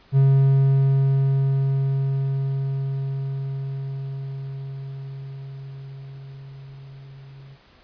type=tone with level ramp; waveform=triangle; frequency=136 Hz; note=C#3; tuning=33 cents flat; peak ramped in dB=-10 to -39 dBFS; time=0.12-7.58 s; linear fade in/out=50 ms; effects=pink hiss -54 dBFS RMS until 7.83 s + resampled to 11025 Hz

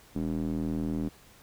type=tone with band-pass filter; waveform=square; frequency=40.08 Hz; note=E1; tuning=48 cents flat; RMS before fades=-31 dBFS; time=0.15-1.09 s; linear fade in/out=10 ms; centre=250 Hz; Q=2.9; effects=pink hiss -56 dBFS RMS until 1.42 s

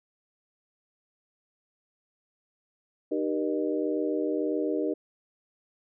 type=tone cluster; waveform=sine; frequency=306.4 / 388.1 / 475.3 / 610 Hz; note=D#4 / G4 / A#4 / D#5; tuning=-27 / -17 / +34 / -34 cents; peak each=-29 / -31 / -31 / -35 dBFS; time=3.11-4.94 s; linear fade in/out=10 ms; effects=none

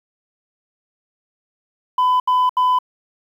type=tone bursts; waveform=sine; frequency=1004 Hz; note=B5; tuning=28 cents sharp; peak=-10 dBFS; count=3; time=1.98-2.788 s; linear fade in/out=5 ms; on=220 ms; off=74 ms; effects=tanh soft clip ceiling -12 dBFS + 8-bit

